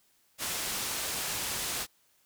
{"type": "low-pass noise", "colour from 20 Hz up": "white", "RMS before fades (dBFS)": -34, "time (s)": [0.38, 1.87], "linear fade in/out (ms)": 50, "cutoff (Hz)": 11000, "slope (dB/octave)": 12, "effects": ["white hiss -68 dBFS RMS until 2.25 s"]}